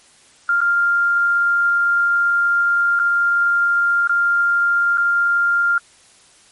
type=tone with dropouts; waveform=sine; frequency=1396.9 Hz; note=F6; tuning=in tune; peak=-13 dBFS; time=0.49-5.78 s; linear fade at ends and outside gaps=2 ms; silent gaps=0.606-0.614 / 2.992-2.997 / 4.074-4.094 / 4.974-4.98 s; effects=white hiss -50 dBFS RMS until 6.51 s + MP3 48 kbps